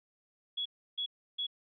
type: tone bursts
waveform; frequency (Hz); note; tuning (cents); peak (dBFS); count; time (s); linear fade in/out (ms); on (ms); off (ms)
sine; 3363; G#7; +21; -32; 3; 0.57-1.468; 10; 86; 320
effects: none